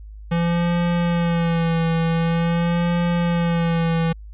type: tone with vibrato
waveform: square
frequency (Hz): 168.8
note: E3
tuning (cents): +41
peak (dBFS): -18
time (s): 0.31-4.13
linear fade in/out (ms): 10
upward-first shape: sine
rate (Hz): 0.46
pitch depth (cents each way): 42
effects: added 52 Hz sine -35 dBFS peak until 4.33 s + resampled to 8000 Hz